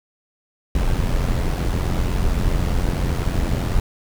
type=noise with amplitude modulation; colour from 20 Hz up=brown; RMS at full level=-17 dBFS; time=0.75-3.8 s; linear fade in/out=2 ms; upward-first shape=sine; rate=88 Hz; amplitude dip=60%; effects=none